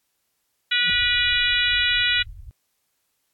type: harmonic tone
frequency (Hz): 486.8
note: B4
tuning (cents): -25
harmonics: 3 / 4 / 5 / 6 / 7 / 8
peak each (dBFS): -25 / -25 / -25 / -25 / -25 / -25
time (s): 0.71-2.23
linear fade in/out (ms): 10
type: tone with exponential growth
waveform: triangle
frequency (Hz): 169.5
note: E3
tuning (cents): +49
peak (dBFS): -27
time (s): 0.79-0.9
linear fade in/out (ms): 0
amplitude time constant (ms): 22
type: low-pass noise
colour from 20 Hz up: pink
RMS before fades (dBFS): -39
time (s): 0.91-2.51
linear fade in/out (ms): 0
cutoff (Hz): 110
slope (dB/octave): 96
effects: white hiss -72 dBFS RMS until 3.33 s + AAC 64 kbps